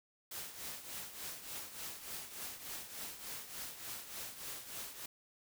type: noise with tremolo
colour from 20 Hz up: white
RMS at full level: -43 dBFS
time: 0.31-5.06 s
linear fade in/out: 5 ms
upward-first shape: triangle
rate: 3.4 Hz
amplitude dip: 70%
effects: none